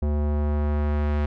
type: tone with low-pass filter sweep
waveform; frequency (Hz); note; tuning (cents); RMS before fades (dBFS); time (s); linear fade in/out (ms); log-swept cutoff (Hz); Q
square; 73.9; D2; +11; -23; 0.02-1.26; 5; 630 to 2300; 0.75
effects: none